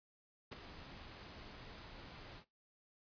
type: noise with ADSR envelope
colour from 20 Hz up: pink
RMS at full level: -44 dBFS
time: 0.51-2.45 s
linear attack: 16 ms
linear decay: 13 ms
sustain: -9 dB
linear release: 86 ms
effects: noise-tail reverb RT60 0.2 s tail -19 dB re dry + resampled to 11025 Hz